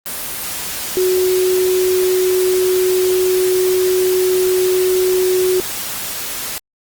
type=tone in noise; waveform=sine; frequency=369.1 Hz; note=F#4; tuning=4 cents flat; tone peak=-12 dBFS; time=0.97-5.6 s; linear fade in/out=0 ms; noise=white; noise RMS=-24 dBFS; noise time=0.06-6.58 s; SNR=+9 dB; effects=Opus 24 kbps